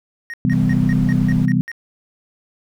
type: tone bursts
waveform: triangle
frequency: 1864.7 Hz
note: A#6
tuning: in tune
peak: -25 dBFS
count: 8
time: 0.3-1.716 s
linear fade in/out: 0 ms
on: 37 ms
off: 160 ms
type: chord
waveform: sine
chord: C major seventh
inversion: none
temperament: equal with one note detuned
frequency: 130.81 / 164.81 / 196 / 249.5 Hz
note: C3 / E3 / G3 / B3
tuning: 0 / 0 / 0 / +18 cents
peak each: -19 dBFS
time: 0.45-1.61 s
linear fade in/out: 0 ms
type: noise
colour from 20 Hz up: brown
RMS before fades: -29 dBFS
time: 0.51-1.46 s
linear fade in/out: 10 ms
effects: none